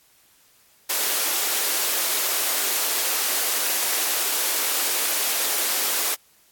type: high-pass noise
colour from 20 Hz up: white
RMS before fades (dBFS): -23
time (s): 0.89-6.15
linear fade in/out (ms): 10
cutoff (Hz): 320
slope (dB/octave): 24
effects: white hiss -58 dBFS RMS until 6.51 s + AAC 64 kbps